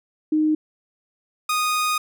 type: tone pair in turn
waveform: sine / sawtooth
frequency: 308.6 / 1238.7 Hz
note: D#4 / D#6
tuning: -14 / -8 cents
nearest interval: 2 octaves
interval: 2406 cents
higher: second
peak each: -16 dBFS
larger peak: neither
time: 0.32-0.55 / 1.49-1.98 s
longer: second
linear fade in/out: 5 ms
effects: none